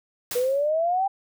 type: noise with exponential decay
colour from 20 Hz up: white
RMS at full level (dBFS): -29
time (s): 0.31-0.7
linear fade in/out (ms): 2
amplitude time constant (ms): 83
type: exponential sweep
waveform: sine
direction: up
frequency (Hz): 481.8 to 797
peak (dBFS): -20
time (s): 0.35-1.08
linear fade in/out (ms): 10
effects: none